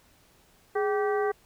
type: harmonic tone with a mistuned harmonic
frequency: 387.6 Hz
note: G4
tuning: 20 cents flat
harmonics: 1 / 2 / 3 / 4 / 5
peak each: -25 / -31 / -35 / -37 / -39 dBFS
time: 0.75-1.32 s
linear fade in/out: 10 ms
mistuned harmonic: 1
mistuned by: +120 cents
effects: pink hiss -61 dBFS RMS until 1.45 s